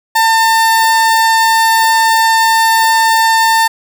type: tone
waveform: 30% pulse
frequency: 899 Hz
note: A5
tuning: 37 cents sharp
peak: -5 dBFS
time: 0.15-3.68 s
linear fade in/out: 10 ms
effects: none